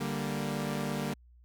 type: chord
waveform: sawtooth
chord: G minor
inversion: second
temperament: equal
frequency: 146.83 / 196 / 233.1 Hz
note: D3 / G3 / Bb3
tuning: 0 / 0 / 0 cents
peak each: -32 dBFS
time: 0-1.14 s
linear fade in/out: 10 ms
effects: added 60 Hz sine -55 dBFS peak until 1.44 s